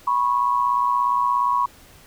sine tone pair together, 981 / 1098 Hz, B5 / C#6, -12 / -17 cents, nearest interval major second, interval 195 cents, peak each -20 dBFS, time 0.07-1.66 s, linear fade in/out 5 ms, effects pink hiss -49 dBFS RMS until 2.06 s

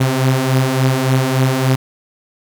sawtooth beating tone pair, 128.7 / 132.2 Hz, C3 / C3, -28 / +18 cents, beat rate 3.5 Hz, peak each -14 / -10 dBFS, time 0-1.76 s, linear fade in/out 10 ms, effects none

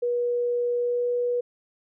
sine tone with pitch glide, 483.3 to 486.4 Hz, B4 to B4, -38 to -26 cents, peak -22 dBFS, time 0.02-1.41 s, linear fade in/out 10 ms, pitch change +12 cents, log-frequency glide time 0.77-1.08 s, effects none

